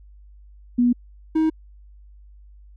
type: tone pair in turn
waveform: sine / triangle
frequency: 243.2 / 316.7 Hz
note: B3 / D#4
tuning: -26 / +31 cents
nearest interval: perfect fourth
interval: 457 cents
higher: second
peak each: -14 dBFS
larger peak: neither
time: 0.78-0.93 / 1.35-1.5 s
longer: neither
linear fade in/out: 10 ms
effects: added 50 Hz sine -44 dBFS peak until 2.76 s